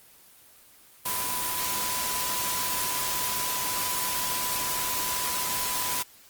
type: tone in noise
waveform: sine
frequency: 997 Hz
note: B5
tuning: 16 cents sharp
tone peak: -34 dBFS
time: 1.05-6.03 s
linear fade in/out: 10 ms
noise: white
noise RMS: -29 dBFS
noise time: 1.05-6.03 s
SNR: -8 dB
effects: white hiss -54 dBFS RMS until 6.29 s + Opus 24 kbps